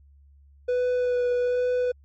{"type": "tone with vibrato", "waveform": "triangle", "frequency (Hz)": 493.9, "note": "B4", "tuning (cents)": 0, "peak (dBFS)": -19, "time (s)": [0.68, 1.92], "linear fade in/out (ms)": 10, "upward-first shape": "sine", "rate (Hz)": 1.2, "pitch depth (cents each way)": 13, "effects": ["added 70 Hz sine -51 dBFS peak until 2.04 s", "MP3 32 kbps"]}